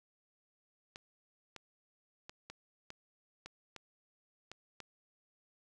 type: clicks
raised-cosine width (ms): 0.2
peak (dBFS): -29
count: 9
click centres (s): 0.959 / 1.563 / 2.295 / 2.5 / 2.904 / 3.46 / 3.763 / 4.516 / 4.803
effects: none